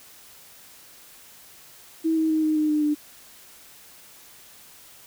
sine tone with pitch steps, 322.5 / 318.2 / 314 / 309.9 / 305.8 / 301.8 / 297.8 Hz, E4 / D#4 / D#4 / D#4 / D#4 / D4 / D4, -38 / +39 / +16 / -7 / -30 / +47 / +24 cents, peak -19 dBFS, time 2.04-2.95 s, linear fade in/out 20 ms, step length 130 ms, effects white hiss -49 dBFS RMS until 5.06 s

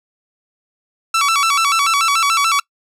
sawtooth tone with vibrato, 1229 Hz, D#6, 22 cents flat, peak -9 dBFS, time 1.14-2.6 s, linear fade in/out 5 ms, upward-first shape square, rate 6.9 Hz, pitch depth 140 cents each way, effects noise-tail reverb RT60 0.1 s tail -25 dB re dry + low-pass 10000 Hz 12 dB/octave

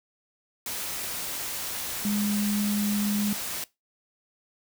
sine tone in noise, 206.4 Hz, G#3, 10 cents flat, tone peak -24 dBFS, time 2.05-3.33 s, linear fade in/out 2 ms, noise white, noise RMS -33 dBFS, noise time 0.66-3.64 s, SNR +6 dB, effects noise-tail reverb RT60 0.2 s tail -20 dB re dry

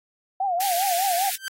sine tone with vibrato, 740 Hz, F#5, in tune, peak -21 dBFS, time 0.4-1.3 s, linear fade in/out 5 ms, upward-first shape triangle, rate 5 Hz, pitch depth 160 cents each way
white high-pass noise, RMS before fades -28 dBFS, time 0.6-1.36 s, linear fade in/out 5 ms, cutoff 1500 Hz, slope 96 dB/octave
sawtooth tone with exponential growth, 1561 Hz, G6, 8 cents flat, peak -21 dBFS, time 1.33-1.48 s, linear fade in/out 0 ms, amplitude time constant 32 ms
effects AAC 48 kbps

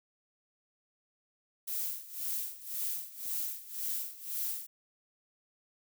violet noise with tremolo, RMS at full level -34 dBFS, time 1.67-4.67 s, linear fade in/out 10 ms, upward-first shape sine, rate 1.9 Hz, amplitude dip 85%, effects none

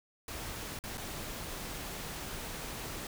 pink noise with dropouts, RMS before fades -41 dBFS, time 0.28-3.07 s, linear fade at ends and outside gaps 2 ms, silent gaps 0.79-0.838 / 0.974-0.978 s, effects none

